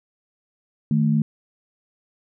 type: tone pair together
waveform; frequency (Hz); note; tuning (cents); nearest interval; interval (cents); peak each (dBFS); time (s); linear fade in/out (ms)
sine; 154.37 / 220; D#3 / A3; -13 / 0; tritone; 613; -19; 0.91-1.22; 2
effects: none